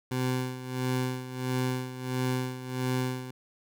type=tone with tremolo; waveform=20% pulse; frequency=127.8 Hz; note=C3; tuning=40 cents flat; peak=-21 dBFS; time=0.11-3.31 s; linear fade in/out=5 ms; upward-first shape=sine; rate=1.5 Hz; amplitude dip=75%; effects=none